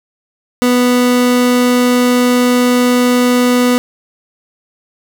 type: tone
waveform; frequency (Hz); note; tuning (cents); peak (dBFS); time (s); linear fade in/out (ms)
30% pulse; 246.9; B3; 0; -6; 0.62-3.78; 0
effects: none